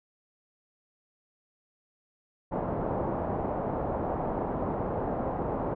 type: low-pass noise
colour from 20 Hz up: white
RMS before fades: -31 dBFS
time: 2.51-5.75 s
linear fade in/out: 20 ms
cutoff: 840 Hz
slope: 24 dB/octave
effects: none